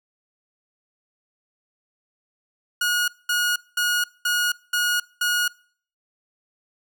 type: tone bursts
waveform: sawtooth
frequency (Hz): 1445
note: F#6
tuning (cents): -41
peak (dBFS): -16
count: 6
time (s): 2.81-5.48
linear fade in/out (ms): 5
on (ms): 270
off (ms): 210
effects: noise-tail reverb RT60 0.5 s tail -24 dB re dry